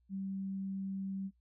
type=tone; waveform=sine; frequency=193.5 Hz; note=G3; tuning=22 cents flat; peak=-36 dBFS; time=0.09-1.31 s; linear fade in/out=50 ms; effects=noise-tail reverb RT60 0.1 s tail -23 dB re dry + added 60 Hz sine -69 dBFS peak until 1.4 s